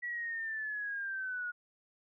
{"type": "linear sweep", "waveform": "sine", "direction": "down", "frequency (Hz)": [1944, 1437], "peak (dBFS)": -35, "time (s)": [0.02, 1.52], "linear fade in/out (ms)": 20, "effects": []}